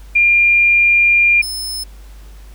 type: tone pair in turn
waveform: sine / sawtooth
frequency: 2400 / 5228 Hz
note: D7 / E8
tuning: +37 / -15 cents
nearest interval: octave + minor second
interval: 1348 cents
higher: second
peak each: -8 / -19 dBFS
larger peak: first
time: 0.15-1.42 / 1.42-1.84 s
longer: first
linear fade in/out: 10 ms
effects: added 50 Hz sine -34 dBFS peak until 2.54 s + pink hiss -48 dBFS RMS until 2.54 s